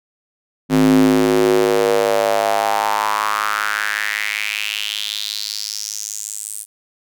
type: tone with high-pass filter sweep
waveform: square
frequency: 52.6 Hz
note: G#1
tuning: 23 cents sharp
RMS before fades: -18 dBFS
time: 0.69-6.66 s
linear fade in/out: 50 ms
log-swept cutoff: 220 to 9300 Hz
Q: 4.4
effects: none